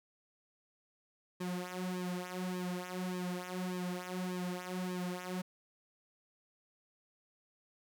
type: tone with flanger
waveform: sawtooth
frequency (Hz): 181.3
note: F#3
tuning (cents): -35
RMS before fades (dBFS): -39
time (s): 1.4-5.42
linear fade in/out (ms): 10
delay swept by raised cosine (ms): 1.4 to 5.3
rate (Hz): 1.7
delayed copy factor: -0.9
effects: none